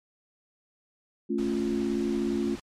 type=chord; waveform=sine; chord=A augmented; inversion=none; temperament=equal; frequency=220 / 277.2 / 349.2 Hz; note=A3 / C#4 / E#4; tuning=0 / 0 / 0 cents; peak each=-29 / -30 / -29 dBFS; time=1.29-2.56 s; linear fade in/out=20 ms
type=noise; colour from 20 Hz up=pink; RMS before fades=-43 dBFS; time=1.38-2.6 s; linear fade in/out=5 ms
effects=low-pass 7000 Hz 12 dB/octave + MP3 96 kbps

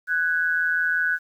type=tone pair together; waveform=sine; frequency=1487.4 / 1653 Hz; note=F#6 / G#6; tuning=+9 / -9 cents; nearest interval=major second; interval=182 cents; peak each=-21 / -25 dBFS; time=0.07-1.19 s; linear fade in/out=50 ms; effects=9-bit

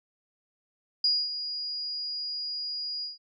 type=tone with ADSR envelope; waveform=sine; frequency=4877 Hz; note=D#8; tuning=35 cents flat; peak=-20 dBFS; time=1.04-3.18 s; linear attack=4 ms; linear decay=240 ms; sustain=-11 dB; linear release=150 ms; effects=none

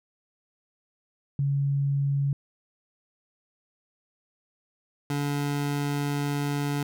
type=tone pair in turn; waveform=sine / 25% pulse; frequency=140 / 143.77 Hz; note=C#3 / D3; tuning=+18 / -36 cents; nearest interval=unison; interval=46 cents; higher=second; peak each=-22 dBFS; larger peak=neither; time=1.39-2.33 / 5.1-6.83 s; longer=second; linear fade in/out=2 ms; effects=none

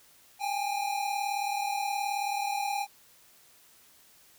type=tone pair together; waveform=square; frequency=799.2 / 838 Hz; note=G5 / G#5; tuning=+33 / +15 cents; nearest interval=minor second; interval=82 cents; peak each=-31 / -35 dBFS; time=0.39-2.87 s; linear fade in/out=50 ms; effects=white hiss -59 dBFS RMS until 4.38 s

